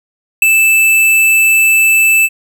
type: tone with ADSR envelope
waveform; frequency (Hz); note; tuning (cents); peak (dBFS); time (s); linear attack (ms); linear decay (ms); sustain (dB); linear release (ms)
square; 2637; E7; 0; -3; 0.42-2.29; 3; 17; -4; 44
effects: none